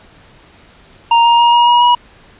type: tone with pitch steps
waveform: square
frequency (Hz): 932.3 / 939.3 / 946.4 / 953.5 / 960.7 / 968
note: A#5 / A#5 / A#5 / A#5 / B5 / B5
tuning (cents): 0 / +13 / +26 / +39 / -48 / -35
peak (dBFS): -7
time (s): 1.11-1.95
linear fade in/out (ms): 5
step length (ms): 140
effects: pink hiss -44 dBFS RMS until 2.39 s + resampled to 8000 Hz